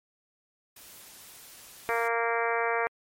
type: noise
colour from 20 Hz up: white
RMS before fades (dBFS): -49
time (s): 0.76-2.08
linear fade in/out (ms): 5
type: harmonic tone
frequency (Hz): 231.8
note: A#3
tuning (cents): -10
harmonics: 2 / 3 / 4 / 5 / 6 / 7 / 8 / 9 / 10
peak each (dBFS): -30 / -32 / -33 / -34 / -35 / -35 / -36 / -37 / -37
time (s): 1.89-2.87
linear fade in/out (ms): 0
effects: MP3 64 kbps